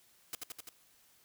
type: noise with echo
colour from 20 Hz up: white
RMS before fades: -39 dBFS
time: 0.33-0.35 s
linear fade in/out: 2 ms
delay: 85 ms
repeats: 4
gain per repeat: -2 dB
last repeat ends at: 0.69 s
effects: white hiss -66 dBFS RMS until 1.24 s